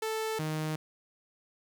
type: tone pair in turn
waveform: sawtooth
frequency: 440 / 155.56 Hz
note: A4 / D#3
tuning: 0 / 0 cents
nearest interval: octave + tritone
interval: 1800 cents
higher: first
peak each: -27 dBFS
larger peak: neither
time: 0.02-0.39 / 0.39-0.76 s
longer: neither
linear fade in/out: 5 ms
effects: none